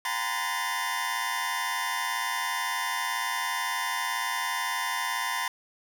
25% pulse tone cluster, 736 / 828 / 945 / 1025 / 1772 Hz, F#5 / G#5 / A#5 / C6 / A6, -9 / -5 / +23 / -36 / +12 cents, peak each -37 / -35 / -29 / -28 / -31 dBFS, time 0.05-5.48 s, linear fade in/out 2 ms, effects none

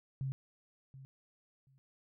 sine tone with echo, 134.2 Hz, C3, 44 cents sharp, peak -34 dBFS, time 0.21-0.32 s, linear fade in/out 0 ms, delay 730 ms, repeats 2, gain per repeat -15 dB, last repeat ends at 1.78 s, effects none

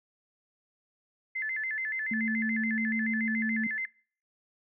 sine tone with vibrato, 1900 Hz, A#6, 33 cents sharp, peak -30 dBFS, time 1.35-3.86 s, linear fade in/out 10 ms, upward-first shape square, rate 7 Hz, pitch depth 150 cents each way
sine tone, 222.5 Hz, A3, 20 cents sharp, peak -29 dBFS, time 2.11-3.67 s, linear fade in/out 5 ms
effects noise-tail reverb RT60 0.5 s tail -25 dB re dry

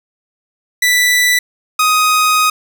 sawtooth tone pair in turn, 1975.5 / 1251.7 Hz, B6 / D#6, 0 / +10 cents, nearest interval minor sixth, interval 790 cents, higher first, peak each -6 dBFS, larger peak neither, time 0.82-1.39 / 1.79-2.5 s, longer second, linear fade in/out 5 ms, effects none

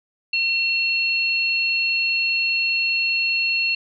sine tone pair together, 2715 / 4310 Hz, F7 / C#8, -50 / -49 cents, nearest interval minor sixth, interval 801 cents, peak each -19 / -25 dBFS, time 0.33-3.75 s, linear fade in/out 5 ms, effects none

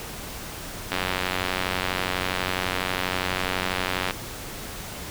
click train, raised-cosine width 0.3 ms, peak -8 dBFS, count 295, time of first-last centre 0.92-4.109 s, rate 92.2 Hz, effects pink hiss -36 dBFS RMS until 5.1 s

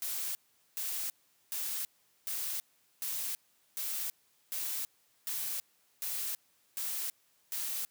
blue noise bursts, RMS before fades -36 dBFS, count 11, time 0.02-7.85 s, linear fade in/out 0 ms, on 330 ms, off 420 ms, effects white hiss -70 dBFS RMS until 7.9 s + high-pass 80 Hz 12 dB/octave

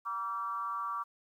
sine tone with frequency modulation, 1156 Hz, D6, 28 cents flat, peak -33 dBFS, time 0.05-1.04 s, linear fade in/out 20 ms, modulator 205 Hz, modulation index 0.69, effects 11-bit

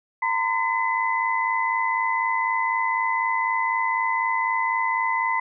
sine tone cluster, 917 / 1021 / 2017 Hz, A#5 / C6 / B6, -29 / -43 / +36 cents, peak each -25 dBFS, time 0.22-5.4 s, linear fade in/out 5 ms, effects none

